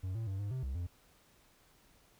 triangle tone with pitch steps, 93.3 / 112.7 / 96.5 / 101.7 / 129.8 / 66 / 87.5 Hz, F#2 / A2 / G2 / G#2 / C3 / C2 / F2, +15 / +42 / -27 / -36 / -13 / +16 / +4 cents, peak -33 dBFS, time 0.03-0.87 s, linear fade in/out 10 ms, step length 120 ms, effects pink hiss -66 dBFS RMS until 2.19 s

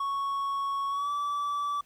triangle tone with pitch glide, 1108.7 to 1155.8 Hz, C#6 to D6, 0 to -28 cents, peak -26 dBFS, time 0-1.81 s, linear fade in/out 5 ms, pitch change +72 cents, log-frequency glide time 0.89-1.1 s, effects pink hiss -64 dBFS RMS until 1.85 s

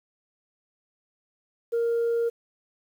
sine tone, 466.2 Hz, A#4, in tune, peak -20 dBFS, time 1.72-2.3 s, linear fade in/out 20 ms, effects tanh soft clip ceiling -20 dBFS + 9-bit

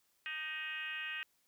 sine tone with frequency modulation, 2200 Hz, C#7, 14 cents flat, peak -38 dBFS, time 0.26-1.23 s, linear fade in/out 0 ms, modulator 323 Hz, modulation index 2.2, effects white hiss -75 dBFS RMS until 1.47 s

